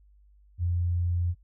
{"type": "tone", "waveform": "sine", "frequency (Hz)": 87.31, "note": "F2", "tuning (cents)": 0, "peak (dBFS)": -24, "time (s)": [0.58, 1.35], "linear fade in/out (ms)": 50, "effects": ["noise-tail reverb RT60 0.1 s tail -22 dB re dry", "added 50 Hz sine -55 dBFS peak until 1.43 s"]}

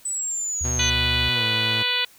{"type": "exponential sweep", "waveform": "sine", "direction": "down", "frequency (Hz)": [8020, 6160], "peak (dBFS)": -24, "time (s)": [0.05, 0.9], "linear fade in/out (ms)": 5}
{"type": "tone with vibrato", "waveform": "sine", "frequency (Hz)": 72.2, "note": "D2", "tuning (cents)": -29, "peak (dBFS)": -26, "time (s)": [0.61, 1.29], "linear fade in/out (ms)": 0, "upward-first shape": "square", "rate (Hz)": 2.5, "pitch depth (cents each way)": 34}
{"type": "tone with pitch glide", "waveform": "sawtooth", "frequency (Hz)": [123.47, 110.64], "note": ["B2", "A2"], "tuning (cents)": [0, 10], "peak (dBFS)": -24, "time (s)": [0.64, 1.83], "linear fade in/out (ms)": 10, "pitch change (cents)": -190, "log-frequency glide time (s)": [1.33, 1.45]}
{"type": "harmonic tone", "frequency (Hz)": 493.9, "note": "B4", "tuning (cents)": 0, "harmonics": [1, 2, 3, 4, 5, 6, 7, 8, 9], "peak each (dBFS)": [-37, -34, -31, -30, -27, -26, -26, -29, -34], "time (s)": [0.79, 2.05], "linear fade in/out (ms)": 5}
{"effects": ["white hiss -52 dBFS RMS until 2.18 s"]}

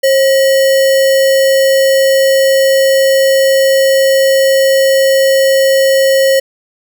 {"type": "tone with sample-and-hold", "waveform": "sine", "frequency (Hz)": 538, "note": "C5", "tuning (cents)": 48, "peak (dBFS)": -6, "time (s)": [0.03, 6.4], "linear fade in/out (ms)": 10, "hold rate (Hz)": 2450, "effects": []}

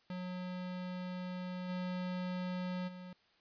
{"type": "tone with level steps", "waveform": "square", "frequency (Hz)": 181.7, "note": "F#3", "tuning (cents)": -31, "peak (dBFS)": [-40, -37, -47], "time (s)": [0.1, 3.13], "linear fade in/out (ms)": 2, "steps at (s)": [1.68, 2.87], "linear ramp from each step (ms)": 20, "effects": ["white hiss -70 dBFS RMS until 3.4 s", "resampled to 11025 Hz"]}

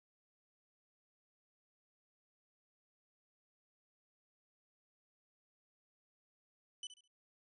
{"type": "tone with echo", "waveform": "sawtooth", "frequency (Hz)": 3000, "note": "F#7", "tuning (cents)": 23, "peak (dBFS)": -39, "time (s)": [6.83, 6.87], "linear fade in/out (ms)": 2, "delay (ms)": 69, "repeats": 3, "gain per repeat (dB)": -11, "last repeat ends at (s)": 7.077, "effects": ["resampled to 24000 Hz"]}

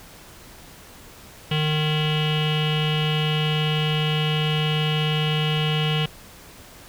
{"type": "tone with low-pass filter", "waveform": "square", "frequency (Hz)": 153.2, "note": "D#3", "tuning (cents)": -27, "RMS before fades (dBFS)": -22, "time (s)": [1.51, 6.06], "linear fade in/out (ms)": 5, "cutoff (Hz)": 3000, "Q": 9.5, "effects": ["pink hiss -45 dBFS RMS until 6.88 s"]}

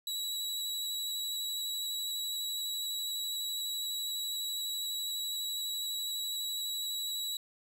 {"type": "tone with vibrato", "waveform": "sawtooth", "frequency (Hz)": 3900, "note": "B7", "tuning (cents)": -23, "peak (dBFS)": -31, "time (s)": [0.07, 7.37], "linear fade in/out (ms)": 2, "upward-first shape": "square", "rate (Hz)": 12, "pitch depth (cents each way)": 11, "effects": []}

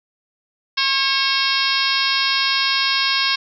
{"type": "harmonic tone with a mistuned harmonic", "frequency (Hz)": 540, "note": "C#5", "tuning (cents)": -45, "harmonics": [2, 3, 4, 5, 6, 7, 8, 9, 10], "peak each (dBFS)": [-25, -25, -25, -25, -25, -25, -25, -25, -25], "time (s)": [0.77, 3.36], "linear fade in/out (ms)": 10, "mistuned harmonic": 4, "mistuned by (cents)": 36, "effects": []}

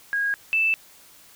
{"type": "tone pair in turn", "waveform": "sine", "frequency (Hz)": [1638, 2643], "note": ["G#6", "E7"], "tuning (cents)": [-24, 4], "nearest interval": "minor sixth", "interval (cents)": 828, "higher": "second", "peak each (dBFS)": [-21, -18], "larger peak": "second", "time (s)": [[0.13, 0.34], [0.53, 0.74]], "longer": "neither", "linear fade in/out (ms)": 0, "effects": ["white hiss -51 dBFS RMS until 1.35 s"]}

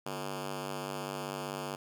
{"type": "ring-modulated tone", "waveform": "10% pulse", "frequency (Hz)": 196, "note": "G3", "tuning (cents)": 0, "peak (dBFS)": -25, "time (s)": [0.06, 1.76], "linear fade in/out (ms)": 5, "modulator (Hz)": 47.8, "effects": []}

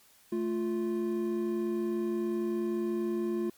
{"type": "tone pair together", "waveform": "triangle", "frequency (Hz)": [218.8, 349.2], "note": ["A3", "F4"], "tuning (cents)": [-9, 0], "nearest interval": "minor sixth", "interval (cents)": 809, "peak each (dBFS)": [-31, -28], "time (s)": [0.32, 3.5], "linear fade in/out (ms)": 5, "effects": ["white hiss -61 dBFS RMS until 3.57 s", "MP3 96 kbps"]}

